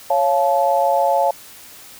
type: chord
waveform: sine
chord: Db augmented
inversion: none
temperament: just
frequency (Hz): 554.4 / 693 / 866.2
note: Db5 / F5 / A5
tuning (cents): 0 / -14 / -27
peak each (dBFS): -18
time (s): 0.1-1.31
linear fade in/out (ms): 5
effects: white hiss -41 dBFS RMS until 1.99 s